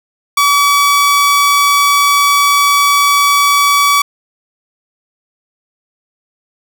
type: tone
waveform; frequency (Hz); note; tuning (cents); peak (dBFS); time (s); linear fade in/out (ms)
sawtooth; 1142; D6; -49; -4; 0.37-4.02; 5
effects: none